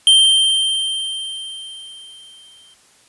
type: tone with exponential decay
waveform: square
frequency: 3142 Hz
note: G7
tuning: 3 cents sharp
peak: -7 dBFS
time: 0.07-2.74 s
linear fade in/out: 1 ms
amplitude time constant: 580 ms
effects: white hiss -52 dBFS RMS until 3.08 s + resampled to 24000 Hz